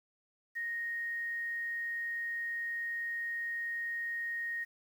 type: tone with quantisation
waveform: sine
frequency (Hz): 1864.7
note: A#6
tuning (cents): 0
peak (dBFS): -34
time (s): 0.55-4.65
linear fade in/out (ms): 20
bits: 10
effects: none